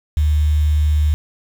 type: tone with quantisation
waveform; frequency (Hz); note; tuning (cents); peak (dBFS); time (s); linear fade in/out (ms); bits
sine; 75.4; D2; +46; -12; 0.17-1.14; 0; 6
effects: none